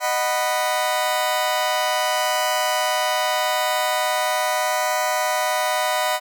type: chord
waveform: sawtooth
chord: B major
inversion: first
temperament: just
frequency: 617.4 / 740.8 / 987.8 Hz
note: D#5 / F#5 / B5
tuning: -14 / +2 / 0 cents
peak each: -20 dBFS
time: 0-6.2 s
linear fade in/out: 50 ms
effects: none